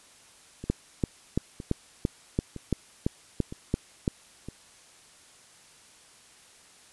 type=two click trains; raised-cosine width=3 ms; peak=-24 / -11 dBFS; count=5 / 11; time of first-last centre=0.64-4.486 / 0.7-4.078 s; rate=1.04 / 2.96 Hz; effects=white hiss -55 dBFS RMS until 6.92 s + resampled to 24000 Hz